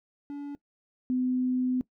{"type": "tone pair in turn", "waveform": ["triangle", "sine"], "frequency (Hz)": [286.2, 253.5], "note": ["D4", "B3"], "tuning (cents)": [-45, 45], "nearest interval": "major second", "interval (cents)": 210, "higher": "first", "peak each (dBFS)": [-32, -24], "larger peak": "second", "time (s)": [[0.3, 0.55], [1.1, 1.81]], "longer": "second", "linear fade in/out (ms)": 0, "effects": ["noise-tail reverb RT60 0.1 s tail -20 dB re dry"]}